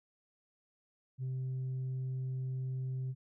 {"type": "tone", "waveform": "sine", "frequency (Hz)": 129.9, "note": "C3", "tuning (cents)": -12, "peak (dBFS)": -32, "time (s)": [1.18, 3.15], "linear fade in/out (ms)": 50, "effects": ["tanh soft clip ceiling -33 dBFS"]}